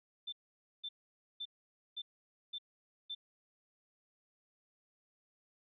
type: tone bursts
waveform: sine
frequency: 3549 Hz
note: A7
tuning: 14 cents sharp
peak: -39 dBFS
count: 6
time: 0.27-3.15 s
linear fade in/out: 10 ms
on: 55 ms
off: 510 ms
effects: none